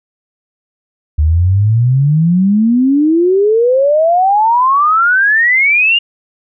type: exponential sweep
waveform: sine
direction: up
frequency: 73.42 to 2864 Hz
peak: -7 dBFS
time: 1.18-5.99 s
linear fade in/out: 10 ms
effects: none